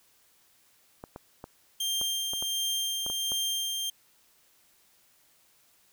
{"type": "clicks", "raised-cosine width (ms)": 1, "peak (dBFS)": -26, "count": 9, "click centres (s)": [1.039, 1.161, 1.441, 2.014, 2.335, 2.425, 3.064, 3.1, 3.319]}
{"type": "tone with tremolo", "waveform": "sawtooth", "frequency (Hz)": 3181, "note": "G7", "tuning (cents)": 25, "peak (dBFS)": -24, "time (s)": [1.8, 3.9], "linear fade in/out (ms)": 5, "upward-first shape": "sine", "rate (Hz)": 1.4, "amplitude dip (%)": 30}
{"effects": ["white hiss -64 dBFS RMS until 5.92 s"]}